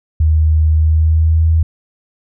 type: tone with pitch glide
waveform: sine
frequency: 78.3 to 80.78 Hz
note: D#2 to E2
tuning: +11 to -35 cents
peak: -8 dBFS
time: 0.2-1.63 s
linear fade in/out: 5 ms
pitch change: +54 cents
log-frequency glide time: 0.75-1.48 s
effects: none